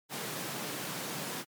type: high-pass noise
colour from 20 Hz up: pink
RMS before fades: -38 dBFS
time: 0.09-1.45 s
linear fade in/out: 50 ms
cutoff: 130 Hz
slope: 48 dB/octave
effects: MP3 96 kbps